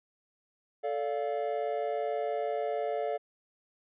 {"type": "chord", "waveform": "triangle", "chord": "D minor", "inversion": "second", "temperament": "equal with one note detuned", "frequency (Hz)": [440, 578.2, 698.5], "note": ["A4", "D5", "F5"], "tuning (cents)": [0, -27, 0], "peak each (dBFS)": -32, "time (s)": [0.83, 3.18], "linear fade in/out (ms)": 20, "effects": ["resampled to 8000 Hz"]}